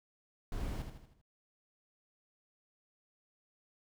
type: noise with echo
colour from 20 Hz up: brown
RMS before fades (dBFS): -38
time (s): 0.52-0.82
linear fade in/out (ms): 2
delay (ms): 79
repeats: 5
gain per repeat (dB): -6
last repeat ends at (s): 1.215
effects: none